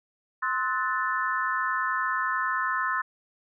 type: chord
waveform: sine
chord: F# half-diminished seventh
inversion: second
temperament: equal with one note detuned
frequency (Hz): 1046.5 / 1289.1 / 1480 / 1760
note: C6 / E6 / F#6 / A6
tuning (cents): 0 / -39 / 0 / 0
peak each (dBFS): -29 / -30 / -32 / -30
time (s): 0.42-3.02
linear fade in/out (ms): 10
effects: none